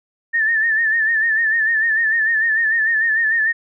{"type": "tone with vibrato", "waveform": "sine", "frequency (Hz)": 1790, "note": "A6", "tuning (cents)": 29, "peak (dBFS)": -14, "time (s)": [0.33, 3.53], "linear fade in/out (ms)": 20, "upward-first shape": "sine", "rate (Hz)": 6.7, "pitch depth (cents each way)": 67, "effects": []}